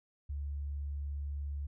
sine tone, 71.5 Hz, D2, 46 cents flat, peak -35 dBFS, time 0.29-1.67 s, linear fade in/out 10 ms, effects none

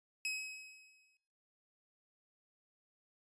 sawtooth tone with exponential decay, 2551 Hz, D#7, 43 cents sharp, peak -31 dBFS, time 0.25-1.17 s, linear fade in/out 1 ms, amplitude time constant 200 ms, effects noise-tail reverb RT60 0.8 s tail -20 dB re dry + resampled to 22050 Hz

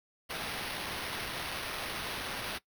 blue noise with sample-and-hold, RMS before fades -38 dBFS, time 0.29-2.59 s, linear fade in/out 20 ms, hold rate 7350 Hz, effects noise-tail reverb RT60 0.1 s tail -19 dB re dry

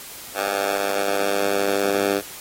10% pulse tone with high-pass filter sweep, 99.6 Hz, G2, 28 cents sharp, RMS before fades -23 dBFS, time 0.34-2.22 s, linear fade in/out 50 ms, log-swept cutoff 770 to 350 Hz, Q 1.4, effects white hiss -38 dBFS RMS until 2.4 s + AAC 48 kbps

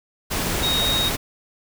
sine tone in noise, 3757 Hz, A#7, 13 cents sharp, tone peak -20 dBFS, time 0.62-1.1 s, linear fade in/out 20 ms, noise pink, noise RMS -24 dBFS, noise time 0.3-1.17 s, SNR +1 dB, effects none

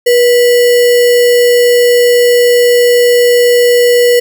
sine tone with sample-and-hold, 483.9 Hz, B4, 35 cents flat, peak -4 dBFS, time 0.06-4.2 s, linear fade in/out 10 ms, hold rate 2450 Hz, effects none

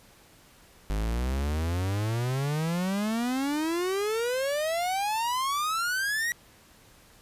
45% pulse exponential sweep, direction up, 49.64 to 1934 Hz, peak -26 dBFS, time 0.9-6.32 s, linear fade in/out 0 ms, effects pink hiss -56 dBFS RMS until 7.21 s + resampled to 32000 Hz

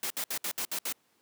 white noise bursts, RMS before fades -33 dBFS, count 7, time 0.03-0.925 s, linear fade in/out 2 ms, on 73 ms, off 64 ms, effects pink hiss -69 dBFS RMS until 1.21 s + high-pass 200 Hz 12 dB/octave

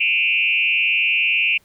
sine tone with frequency modulation, 2580 Hz, E7, 38 cents flat, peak -15 dBFS, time 0-1.58 s, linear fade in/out 10 ms, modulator 169 Hz, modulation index 1.5, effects pink hiss -58 dBFS RMS until 1.64 s

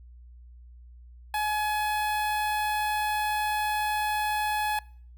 sawtooth tone with notch filter, 846 Hz, G#5, 32 cents sharp, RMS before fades -28 dBFS, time 1.34-4.79 s, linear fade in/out 2 ms, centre 6400 Hz, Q 1.2, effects noise-tail reverb RT60 0.5 s tail -23 dB re dry + added 60 Hz sine -46 dBFS peak until 5.17 s

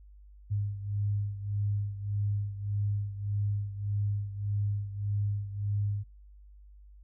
sine beating tone pair, 101.7 / 103.4 Hz, G#2 / G#2, -36 / -7 cents, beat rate 1.7 Hz, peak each -30 / -35 dBFS, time 0.5-6.04 s, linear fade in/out 20 ms, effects noise-tail reverb RT60 0.2 s tail -25 dB re dry + added 50 Hz sine -50 dBFS peak until 7.03 s

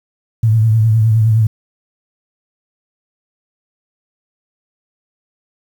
sine tone with vibrato, 110.9 Hz, A2, 14 cents sharp, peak -8 dBFS, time 0.43-1.47 s, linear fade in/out 5 ms, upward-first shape triangle, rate 9.7 Hz, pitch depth 65 cents each way, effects 7-bit

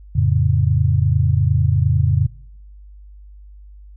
sine chord, F augmented, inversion none, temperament equal, 87.31 / 110 / 138.59 Hz, F2 / A2 / C#3, 0 / 0 / 0 cents, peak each -17 dBFS, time 0.15-2.27 s, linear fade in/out 10 ms, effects noise-tail reverb RT60 0.8 s tail -24 dB re dry + added 50 Hz sine -38 dBFS peak until 3.96 s

